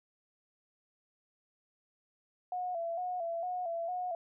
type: tone with vibrato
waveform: sine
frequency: 698.5 Hz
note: F5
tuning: in tune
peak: -33 dBFS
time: 2.52-4.15 s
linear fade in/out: 2 ms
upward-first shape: square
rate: 2.2 Hz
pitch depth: 66 cents each way
effects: none